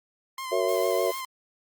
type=tone with vibrato; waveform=sawtooth; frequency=1046.5 Hz; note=C6; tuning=in tune; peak=-29 dBFS; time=0.38-1.25 s; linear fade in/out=2 ms; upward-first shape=sine; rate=6.6 Hz; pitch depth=33 cents each way
type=chord; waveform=sine; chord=F# dominant seventh; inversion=none; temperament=just; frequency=370 / 462.5 / 555 / 666 Hz; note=F#4 / A#4 / C#5 / E5; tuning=0 / -14 / +2 / +18 cents; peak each=-28 dBFS; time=0.51-1.12 s; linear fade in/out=20 ms
type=noise; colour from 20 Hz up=blue; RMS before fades=-40 dBFS; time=0.68-1.21 s; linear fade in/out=10 ms
effects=Opus 48 kbps